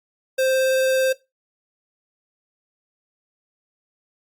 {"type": "tone with vibrato", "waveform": "square", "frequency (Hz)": 524, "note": "C5", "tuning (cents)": 2, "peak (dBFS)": -18, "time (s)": [0.38, 1.13], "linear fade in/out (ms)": 10, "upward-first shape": "triangle", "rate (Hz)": 18, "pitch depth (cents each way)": 9, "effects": ["noise-tail reverb RT60 0.2 s tail -17 dB re dry", "Opus 48 kbps"]}